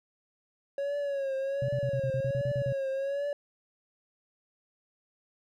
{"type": "tone with vibrato", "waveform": "triangle", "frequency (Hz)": 554.4, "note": "C#5", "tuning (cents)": 0, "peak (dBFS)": -27, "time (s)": [0.78, 3.33], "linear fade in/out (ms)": 2, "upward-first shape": "triangle", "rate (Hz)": 1.3, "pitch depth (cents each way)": 74}
{"type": "tone bursts", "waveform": "sine", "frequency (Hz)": 129.3, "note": "C3", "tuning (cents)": -20, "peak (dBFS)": -29, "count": 11, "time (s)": [1.62, 2.725], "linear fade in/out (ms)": 2, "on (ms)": 65, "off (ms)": 39}
{"effects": []}